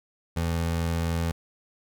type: tone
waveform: 25% pulse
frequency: 83.4 Hz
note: E2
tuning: 21 cents sharp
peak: -21 dBFS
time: 0.36-1.32 s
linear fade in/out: 10 ms
effects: none